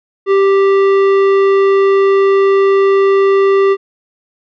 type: tone with tanh clipping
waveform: triangle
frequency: 392 Hz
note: G4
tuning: in tune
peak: -9 dBFS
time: 0.26-3.77 s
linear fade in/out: 50 ms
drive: 17 dB
effects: none